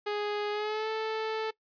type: tone with pitch glide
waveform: sawtooth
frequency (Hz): 415.3 to 439.5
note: G#4 to A4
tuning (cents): 0 to -2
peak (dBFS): -26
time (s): 0.06-1.51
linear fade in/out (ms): 10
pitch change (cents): +98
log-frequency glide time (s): 0.51-0.89
effects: noise-tail reverb RT60 0.1 s tail -21 dB re dry + resampled to 11025 Hz